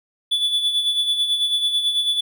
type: tone with tremolo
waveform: triangle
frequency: 3454 Hz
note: A7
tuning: 33 cents flat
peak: -14 dBFS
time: 0.31-2.21 s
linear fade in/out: 10 ms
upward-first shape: sine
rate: 9.1 Hz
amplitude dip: 55%
effects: none